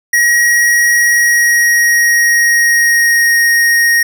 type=tone with pitch glide; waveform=square; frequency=1898 to 1867.5 Hz; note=A#6 to A#6; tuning=+31 to +3 cents; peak=-8 dBFS; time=0.13-4.03 s; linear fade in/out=5 ms; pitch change=-28 cents; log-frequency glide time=1.1-3.39 s; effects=none